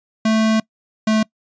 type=tone pair in turn; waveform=square; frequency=220 / 217.9 Hz; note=A3 / A3; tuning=0 / -17 cents; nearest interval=unison; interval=17 cents; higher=first; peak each=-14 dBFS; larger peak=neither; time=0.25-0.6 / 1.07-1.23 s; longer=first; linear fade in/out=5 ms; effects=noise-tail reverb RT60 0.1 s tail -24 dB re dry + resampled to 16000 Hz